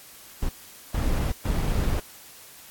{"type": "noise bursts at uneven times", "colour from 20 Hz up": "brown", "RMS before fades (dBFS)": -24, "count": 3, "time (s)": [[0.42, 0.49], [0.94, 1.32], [1.45, 2]], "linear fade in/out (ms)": 5, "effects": ["white hiss -47 dBFS RMS until 2.7 s", "AAC 64 kbps"]}